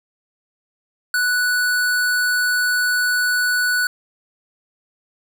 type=tone; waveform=square; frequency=1480 Hz; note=F#6; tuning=in tune; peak=-17 dBFS; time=1.14-3.87 s; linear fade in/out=2 ms; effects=none